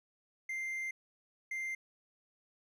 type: tone bursts at uneven times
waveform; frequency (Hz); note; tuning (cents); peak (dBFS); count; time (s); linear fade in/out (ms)
triangle; 2093; C7; 0; -34; 2; 0.49-0.91 / 1.51-1.75; 5
effects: none